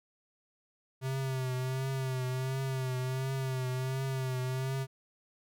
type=tone with vibrato; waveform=square; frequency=130.81 Hz; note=C3; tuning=in tune; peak=-32 dBFS; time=1.01-4.87 s; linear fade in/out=50 ms; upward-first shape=triangle; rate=1.4 Hz; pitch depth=52 cents each way; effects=none